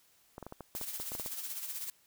clicks, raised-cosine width 1 ms, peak -29 dBFS, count 12, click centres 0.381 / 0.427 / 0.466 / 0.524 / 0.607 / 0.751 / 0.813 / 1 / 1.119 / 1.151 / 1.198 / 1.261 s
blue noise with tremolo, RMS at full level -38 dBFS, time 0.75-1.9 s, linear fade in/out 2 ms, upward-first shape sine, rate 16 Hz, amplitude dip 55%
effects white hiss -67 dBFS RMS until 2.06 s

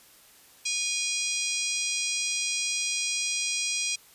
harmonic tone, 818 Hz, G#5, 26 cents flat, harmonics 3 / 4 / 5 / 6 / 7 / 8 / 9 / 10, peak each -32 / -36 / -37 / -35 / -32 / -38 / -40 / -36 dBFS, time 0.65-3.96 s, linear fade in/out 10 ms, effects white hiss -55 dBFS RMS until 4.14 s + resampled to 32000 Hz

